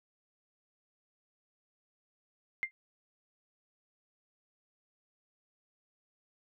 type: tone with exponential decay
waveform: sine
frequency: 2098 Hz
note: C7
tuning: 4 cents sharp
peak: -25 dBFS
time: 2.63-2.71 s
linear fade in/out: 0 ms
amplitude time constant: 16 ms
effects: none